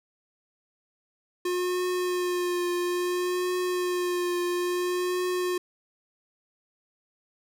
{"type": "tone with vibrato", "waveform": "square", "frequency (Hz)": 357.7, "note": "F4", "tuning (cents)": 41, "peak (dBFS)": -26, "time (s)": [1.45, 5.58], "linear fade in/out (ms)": 5, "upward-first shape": "triangle", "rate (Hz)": 0.59, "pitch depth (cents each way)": 26, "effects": []}